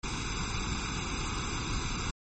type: noise with comb filter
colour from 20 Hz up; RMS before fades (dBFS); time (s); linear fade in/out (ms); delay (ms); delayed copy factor
pink; -33; 0.03-2.11; 10; 0.81; +1
effects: MP3 32 kbps